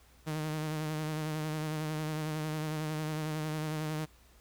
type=tone with vibrato; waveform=sawtooth; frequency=154.7 Hz; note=D#3; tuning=10 cents flat; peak=-29 dBFS; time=0.26-4.06 s; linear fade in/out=20 ms; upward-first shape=sine; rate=11 Hz; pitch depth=31 cents each way; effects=added 60 Hz sine -60 dBFS peak until 4.4 s + pink hiss -63 dBFS RMS until 4.4 s